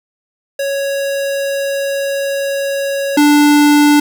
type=tone pair in turn; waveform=square; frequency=554.4 / 293.7 Hz; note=C#5 / D4; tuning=0 / 0 cents; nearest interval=major seventh; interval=1100 cents; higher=first; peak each=-16 / -7 dBFS; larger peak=second; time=0.59-3.17 / 3.17-4 s; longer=first; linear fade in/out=5 ms; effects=none